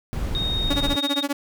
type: noise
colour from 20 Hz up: brown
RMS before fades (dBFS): -26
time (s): 0.13-0.96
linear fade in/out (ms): 0
type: tone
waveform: sine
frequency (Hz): 3723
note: A#7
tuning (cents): -3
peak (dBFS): -24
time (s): 0.35-1.23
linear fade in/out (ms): 0
type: tone with tremolo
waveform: sawtooth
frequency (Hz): 283.4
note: C#4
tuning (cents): +38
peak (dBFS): -16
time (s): 0.7-1.33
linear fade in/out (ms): 5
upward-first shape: sine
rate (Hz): 15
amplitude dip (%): 100
effects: none